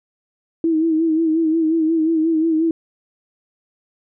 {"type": "tone with vibrato", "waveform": "sine", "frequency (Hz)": 322, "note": "E4", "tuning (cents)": -41, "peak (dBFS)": -14, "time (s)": [0.64, 2.71], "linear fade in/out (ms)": 2, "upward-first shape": "sine", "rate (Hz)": 5.6, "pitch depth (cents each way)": 54, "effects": []}